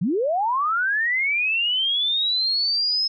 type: linear sweep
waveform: sine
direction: up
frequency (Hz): 147.6 to 5200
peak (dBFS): -19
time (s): 0.01-3.08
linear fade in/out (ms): 10
effects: none